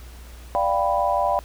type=chord; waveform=sine; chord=G dominant seventh; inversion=second; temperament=equal; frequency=587.3 / 698.5 / 784 / 987.8 Hz; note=D5 / F5 / G5 / B5; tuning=0 / 0 / 0 / 0 cents; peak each=-24 dBFS; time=0.55-1.39 s; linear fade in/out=0 ms; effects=added 60 Hz sine -39 dBFS peak until 1.44 s + pink hiss -48 dBFS RMS until 1.44 s